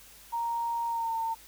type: tone with pitch glide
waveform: sine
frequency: 932.3 to 906.3 Hz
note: A#5 to A#5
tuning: 0 to -49 cents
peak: -28 dBFS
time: 0.32-1.35 s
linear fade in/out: 20 ms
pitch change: -49 cents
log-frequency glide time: 0.87-1.14 s
effects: added 50 Hz sine -61 dBFS peak until 1.47 s + white hiss -53 dBFS RMS until 1.47 s